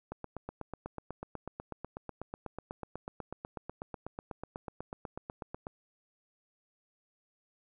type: click train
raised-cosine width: 1 ms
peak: -25 dBFS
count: 46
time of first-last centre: 0.12-5.669 s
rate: 8.11 Hz
effects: none